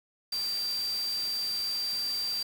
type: tone in noise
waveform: sine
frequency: 4699 Hz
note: D8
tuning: in tune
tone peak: -29 dBFS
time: 0.32-2.43 s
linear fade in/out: 5 ms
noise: white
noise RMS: -42 dBFS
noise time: 0.32-2.43 s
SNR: +10 dB
effects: none

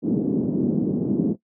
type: band-pass noise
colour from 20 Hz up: pink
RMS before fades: -22 dBFS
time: 0.02-1.36 s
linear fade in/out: 50 ms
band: 190 to 330 Hz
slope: 24 dB/octave
effects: noise-tail reverb RT60 0.1 s tail -17 dB re dry

